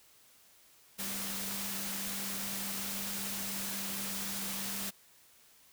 sine tone in noise, 197 Hz, G3, 9 cents sharp, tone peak -44 dBFS, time 0.98-4.91 s, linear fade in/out 20 ms, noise white, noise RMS -38 dBFS, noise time 0.98-4.91 s, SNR -9 dB, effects white hiss -62 dBFS RMS until 5.72 s

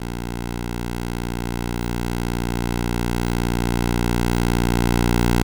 10% pulse tone with level ramp, 59.1 Hz, A#1, 24 cents sharp, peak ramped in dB -18 to -7 dBFS, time 0-5.43 s, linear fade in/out 5 ms, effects 8-bit

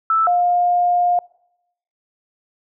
sine tone pair in turn, 1318.5 / 708.4 Hz, E6 / F5, 0 / +24 cents, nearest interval major seventh, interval 1076 cents, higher first, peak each -13 dBFS, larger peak neither, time 0.1-0.27 / 0.27-1.19 s, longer second, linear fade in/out 2 ms, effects noise-tail reverb RT60 0.8 s tail -24 dB re dry

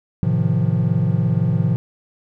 triangle chord, F dominant seventh, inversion first, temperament just, 109.13 / 130.96 / 157.15 / 174.61 Hz, A2 / C3 / Eb3 / F3, -14 / +2 / +18 / 0 cents, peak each -19 dBFS, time 0.23-1.76 s, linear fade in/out 0 ms, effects none

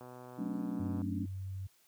click train, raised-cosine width 1 ms, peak -36 dBFS, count 127, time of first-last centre 0.01-1.018 s, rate 125 Hz
sine chord, D major seventh, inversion first, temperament equal with one note detuned, 185 / 220 / 271 / 293.7 Hz, F#3 / A3 / C#4 / D4, 0 / 0 / -39 / 0 cents, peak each -40 dBFS, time 0.38-1.26 s, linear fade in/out 10 ms
sine tone with pitch glide, 96.2 to 95.37 Hz, G2 to G2, -32 to -47 cents, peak -37 dBFS, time 0.79-1.67 s, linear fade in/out 10 ms, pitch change -15 cents, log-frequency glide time 1.08-1.16 s
effects white hiss -68 dBFS RMS until 1.87 s + high-pass 60 Hz 12 dB/octave

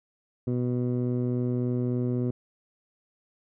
15% pulse tone with low-pass filter, 123.47 Hz, B2, in tune, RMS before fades -27 dBFS, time 0.47-2.31 s, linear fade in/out 5 ms, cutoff 350 Hz, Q 0.82, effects none

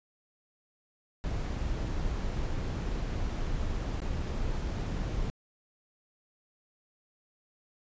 brown noise with dropouts, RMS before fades -32 dBFS, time 1.24-5.3 s, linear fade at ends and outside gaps 0 ms, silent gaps 4.002-4.019 s, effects resampled to 16000 Hz

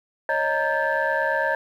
sine tone cluster, 551 / 620 / 923 / 1580 / 1732 Hz, C#5 / D#5 / A#5 / G6 / A6, -11 / -6 / -17 / +13 / -28 cents, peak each -26 dBFS, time 0.29-1.55 s, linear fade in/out 2 ms, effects tanh soft clip ceiling -12 dBFS + 9-bit

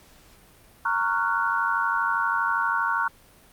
sine chord, Gb major seventh, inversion first, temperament just, 925 / 1110 / 1387.5 / 1480 Hz, Bb5 / Db6 / F6 / Gb6, -14 / +2 / -12 / 0 cents, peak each -27 dBFS, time 0.85-3.08 s, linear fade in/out 5 ms, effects pink hiss -54 dBFS RMS until 3.52 s + Opus 48 kbps

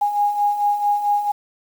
sine beating tone pair, 819 / 823.5 Hz, G#5 / G#5, -24 / -15 cents, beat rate 4.5 Hz, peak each -24 / -17 dBFS, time 0.01-1.32 s, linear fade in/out 10 ms, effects 7-bit

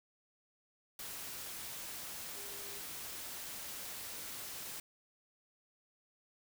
sine tone in noise, 403.3 Hz, G4, 49 cents sharp, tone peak -55 dBFS, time 2.36-2.8 s, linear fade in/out 2 ms, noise white, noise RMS -45 dBFS, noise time 0.99-4.8 s, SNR -13 dB, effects none

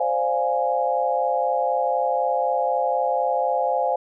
sine chord, D half-diminished seventh, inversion third, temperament equal, 523.3 / 587.3 / 698.5 / 830.6 Hz, C5 / D5 / F5 / Ab5, 0 / 0 / 0 / 0 cents, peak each -24 / -28 / -24 / -24 dBFS, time 0-3.96 s, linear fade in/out 5 ms, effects none

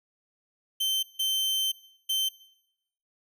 40% pulse tone bursts at uneven times, 3100 Hz, G7, 20 cents flat, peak -24 dBFS, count 3, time 0.8-1.03 / 1.19-1.72 / 2.09-2.29 s, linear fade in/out 10 ms, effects noise-tail reverb RT60 0.9 s tail -21 dB re dry

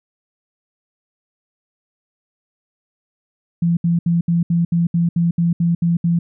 sine tone bursts, 170 Hz, F3, 46 cents flat, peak -13 dBFS, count 12, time 3.62-6.19 s, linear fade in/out 5 ms, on 150 ms, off 70 ms, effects none

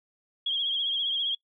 sine tone with vibrato, 3260 Hz, G#7, 33 cents flat, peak -25 dBFS, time 0.46-1.35 s, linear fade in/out 5 ms, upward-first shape triangle, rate 15 Hz, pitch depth 67 cents each way, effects noise-tail reverb RT60 0.1 s tail -24 dB re dry

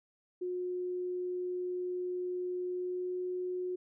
sine tone with pitch glide, 361.1 to 363.4 Hz, F#4 to F#4, -42 to -31 cents, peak -33 dBFS, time 0.41-3.76 s, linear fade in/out 10 ms, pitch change +11 cents, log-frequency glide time 2.68-3.17 s, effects none

